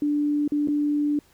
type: tone with dropouts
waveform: sine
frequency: 293.7 Hz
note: D4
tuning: in tune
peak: -20 dBFS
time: 0.02-1.19 s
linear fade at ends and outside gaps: 2 ms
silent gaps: 0.478-0.52 / 0.675-0.684 s
effects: pink hiss -59 dBFS RMS until 1.33 s